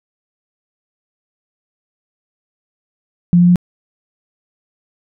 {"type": "tone with pitch steps", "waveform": "sine", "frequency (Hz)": [174.61, 175.93, 177.25], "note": ["F3", "F3", "F3"], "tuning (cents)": [0, 13, 26], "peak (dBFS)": -6, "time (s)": [3.33, 3.558], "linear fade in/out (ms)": 0, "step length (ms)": 76, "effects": []}